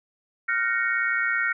sine chord, Gb major seventh, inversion third, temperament equal with one note detuned, 1396.9 / 1515.4 / 1864.7 / 2217 Hz, F6 / Gb6 / Bb6 / Db7, 0 / +41 / 0 / 0 cents, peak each -26 / -29 / -26 / -29 dBFS, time 0.48-1.53 s, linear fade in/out 10 ms, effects none

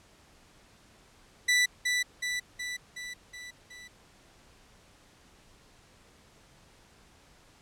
sawtooth tone with echo, 1975.5 Hz, B6, in tune, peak -18 dBFS, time 1.48-1.66 s, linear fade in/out 10 ms, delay 370 ms, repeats 6, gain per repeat -4 dB, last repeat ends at 3.88 s, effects pink hiss -59 dBFS RMS until 7.61 s + low-pass 9000 Hz 12 dB/octave

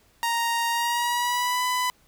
sawtooth tone with pitch glide, 932.3 to 999.2 Hz, A#5 to B5, 0 to +20 cents, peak -19 dBFS, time 0.23-1.9 s, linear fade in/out 0 ms, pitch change +120 cents, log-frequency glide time 0.7-1.64 s, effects pink hiss -61 dBFS RMS until 2.07 s

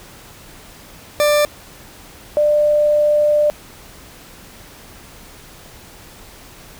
40% pulse / sine tone pair in turn, 592 / 595.4 Hz, D5 / D5, +14 / +24 cents, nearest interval unison, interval 10 cents, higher second, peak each -11 / -11 dBFS, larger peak neither, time 1.2-1.45 / 2.37-3.5 s, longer second, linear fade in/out 0 ms, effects pink hiss -41 dBFS RMS until 6.79 s

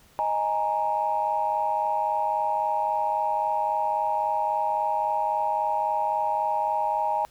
sine chord, D# suspended fourth, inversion none, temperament just, 622.3 / 829.7 / 933.4 Hz, D#5 / G#5 / A#5, 0 / -2 / +2 cents, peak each -30 / -25 / -26 dBFS, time 0.19-7.25 s, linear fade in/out 0 ms, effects tanh soft clip ceiling -13 dBFS + pink hiss -57 dBFS RMS until 7.3 s

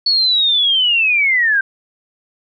sine linear sweep, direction down, 4435 to 1546 Hz, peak -11 dBFS, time 0.06-1.61 s, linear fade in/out 5 ms, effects none

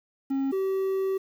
triangle tone pair in turn, 271.5 / 384 Hz, C#4 / G4, -36 / -36 cents, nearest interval tritone, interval 600 cents, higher second, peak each -22 dBFS, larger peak neither, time 0.3-0.52 / 0.52-1.18 s, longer second, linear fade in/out 10 ms, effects 9-bit

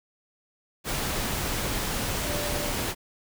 sine tone in noise, 587.3 Hz, D5, in tune, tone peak -35 dBFS, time 2.2-2.74 s, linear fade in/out 50 ms, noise pink, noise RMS -29 dBFS, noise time 0.84-2.95 s, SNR -9 dB, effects none

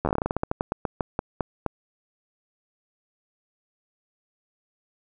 slowing click train, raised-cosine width 1 ms, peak -10 dBFS, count 21, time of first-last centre 0.05-1.663 s, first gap 11 ms, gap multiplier 1.18, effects none

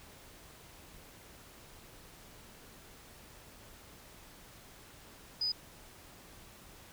sine tone, 4978 Hz, D#8, in tune, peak -30 dBFS, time 5.41-5.52 s, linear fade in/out 5 ms, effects pink hiss -55 dBFS RMS until 6.92 s

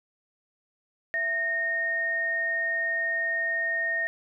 sine tone pair together, 663.1 / 1846 Hz, E5 / A#6, +10 / -17 cents, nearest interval octave + tritone, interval 1773 cents, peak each -35 / -25 dBFS, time 1.14-4.07 s, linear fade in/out 0 ms, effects none

